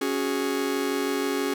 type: chord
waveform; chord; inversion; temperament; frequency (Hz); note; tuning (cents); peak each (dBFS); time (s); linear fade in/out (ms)
45% pulse; C# suspended fourth; none; just; 277.2 / 369.6 / 415.8; C#4 / F#4 / G#4; 0 / -2 / +2; -28 / -30 / -29; 0.01-1.54; 5
effects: none